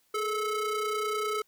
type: ring-modulated tone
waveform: square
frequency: 437.5 Hz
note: A4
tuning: 10 cents flat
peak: -26 dBFS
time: 0.14-1.42 s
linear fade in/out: 5 ms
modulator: 860 Hz
effects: white hiss -69 dBFS RMS until 1.47 s